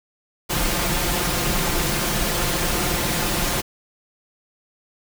pink noise with comb filter, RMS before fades -22 dBFS, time 0.49-3.62 s, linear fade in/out 20 ms, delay 5.7 ms, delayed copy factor +0.55, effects none

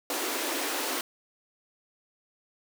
pink high-pass noise, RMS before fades -31 dBFS, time 0.1-1.01 s, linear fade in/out 2 ms, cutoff 260 Hz, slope 96 dB/octave, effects none

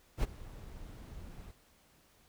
brown noise with ADSR envelope, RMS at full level -28 dBFS, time 0.17-1.52 s, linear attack 63 ms, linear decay 22 ms, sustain -20 dB, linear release 15 ms, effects pink hiss -66 dBFS RMS until 2.28 s

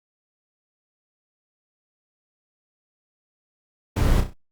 brown noise with echo, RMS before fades -19 dBFS, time 3.96-4.21 s, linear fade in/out 10 ms, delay 32 ms, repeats 4, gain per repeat -7 dB, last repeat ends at 4.338 s, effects noise-tail reverb RT60 0.1 s tail -23 dB re dry + Opus 48 kbps

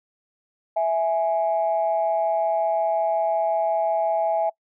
sine tone pair together, 658 / 832.5 Hz, E5 / G#5, -3 / +4 cents, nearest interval major third, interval 407 cents, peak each -20 / -23 dBFS, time 0.76-4.5 s, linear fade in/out 10 ms, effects noise-tail reverb RT60 0.1 s tail -24 dB re dry + tanh soft clip ceiling -12 dBFS

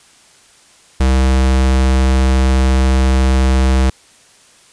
square tone, 65.3 Hz, C2, 3 cents flat, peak -10 dBFS, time 1-3.9 s, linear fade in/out 5 ms, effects white hiss -47 dBFS RMS until 4.72 s + resampled to 22050 Hz

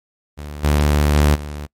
sawtooth tone with level steps, 73.8 Hz, D2, 9 cents sharp, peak -25 / -9 / -7 / -23 dBFS, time 0.37-1.67 s, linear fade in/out 20 ms, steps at 0.63 / 1.14 / 1.34 s, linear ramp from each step 20 ms, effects noise-tail reverb RT60 0.1 s tail -25 dB re dry + MP3 64 kbps

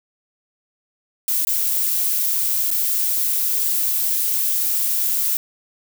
violet noise with dropouts, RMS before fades -20 dBFS, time 1.28-5.37 s, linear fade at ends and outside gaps 1 ms, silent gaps 1.45-1.47 / 2.705-2.713 s, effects none

